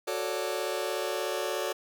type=chord; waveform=sawtooth; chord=D major seventh; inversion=first; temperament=just; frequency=367.1 / 440.5 / 550.6 / 587.3 Hz; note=F#4 / A4 / C#5 / D5; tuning=-14 / +2 / -12 / 0 cents; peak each=-31 dBFS; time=0.07-1.73 s; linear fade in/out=10 ms; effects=none